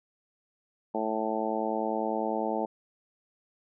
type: harmonic tone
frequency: 110 Hz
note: A2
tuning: in tune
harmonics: 2 / 3 / 4 / 5 / 6 / 7 / 8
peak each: -35 / -35 / -35 / -35 / -35 / -35 / -35 dBFS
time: 0.94-2.66 s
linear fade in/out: 10 ms
effects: none